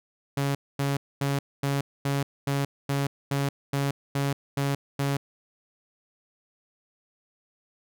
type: tone bursts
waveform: sawtooth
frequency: 139.7 Hz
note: C#3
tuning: 14 cents sharp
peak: -20 dBFS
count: 12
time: 0.37-5.17 s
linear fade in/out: 5 ms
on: 180 ms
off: 240 ms
effects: none